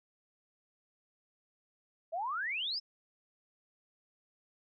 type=exponential sweep; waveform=sine; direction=up; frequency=622.3 to 5360 Hz; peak=-33 dBFS; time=2.12-2.8 s; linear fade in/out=20 ms; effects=none